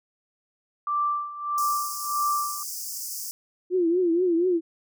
sine tone with tremolo, 1174.7 Hz, D6, in tune, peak -21 dBFS, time 0.87-2.63 s, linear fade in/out 2 ms, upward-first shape sine, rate 1.6 Hz, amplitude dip 80%
pink high-pass noise, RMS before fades -34 dBFS, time 1.58-3.31 s, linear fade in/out 0 ms, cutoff 4900 Hz, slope 96 dB/octave
sine tone with vibrato, 349.2 Hz, F4, in tune, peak -19 dBFS, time 3.7-4.61 s, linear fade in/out 50 ms, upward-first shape triangle, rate 4.2 Hz, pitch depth 130 cents each way
effects none

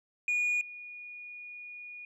sine tone with level steps, 2448 Hz, D#7, 29 cents flat, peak -24 / -42 dBFS, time 0.28-2.05 s, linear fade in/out 2 ms, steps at 0.61 s, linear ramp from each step 2 ms, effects tanh soft clip ceiling -25 dBFS

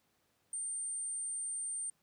sine tone, 8870 Hz, C#9, in tune, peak -36 dBFS, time 0.53-1.9 s, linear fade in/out 2 ms, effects pink hiss -75 dBFS RMS until 2.02 s + high-pass 100 Hz 12 dB/octave

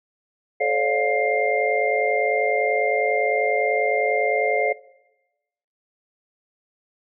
sine tone cluster, 433.1 / 536 / 586 / 704 / 2108 Hz, A4 / C5 / D5 / F5 / C7, -27 / +42 / -4 / +14 / +12 cents, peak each -25 dBFS, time 0.6-4.73 s, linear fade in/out 10 ms, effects noise-tail reverb RT60 1.0 s tail -20 dB re dry

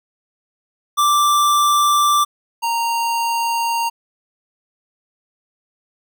square tone pair in turn, 1174.7 / 927.5 Hz, D6 / A#5, 0 / -9 cents, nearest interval major third, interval 409 cents, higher first, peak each -13 / -18 dBFS, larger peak first, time 0.97-2.25 / 2.62-3.9 s, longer neither, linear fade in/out 20 ms, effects none

